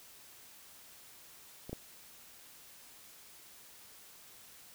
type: clicks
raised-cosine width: 2 ms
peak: -30 / -25 dBFS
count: 2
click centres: 1.695 / 1.73 s
effects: white hiss -56 dBFS RMS until 4.74 s